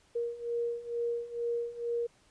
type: beating tone pair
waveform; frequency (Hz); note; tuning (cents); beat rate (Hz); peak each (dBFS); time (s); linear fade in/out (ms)
sine; 470.1 / 472.3; A#4 / A#4; +15 / +23; 2.2; -36 / -33; 0.15-2.07; 10
effects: pink hiss -65 dBFS RMS until 2.3 s + resampled to 22050 Hz